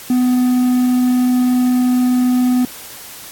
triangle tone, 250 Hz, B3, 21 cents sharp, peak -9 dBFS, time 0.1-2.65 s, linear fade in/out 2 ms, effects white hiss -34 dBFS RMS until 3.31 s + AAC 64 kbps

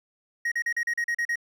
triangle tone bursts, 1883 Hz, A#6, 17 cents sharp, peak -22 dBFS, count 9, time 0.45-1.357 s, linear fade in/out 5 ms, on 67 ms, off 38 ms, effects none

